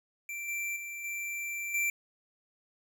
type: tone with level steps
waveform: square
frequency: 2349 Hz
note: D7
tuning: in tune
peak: -37 / -33 / -39 / -35 / -28 dBFS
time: 0.29-1.9 s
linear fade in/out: 2 ms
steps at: 0.48 / 0.76 / 1.04 / 1.74 s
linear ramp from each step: 5 ms
effects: none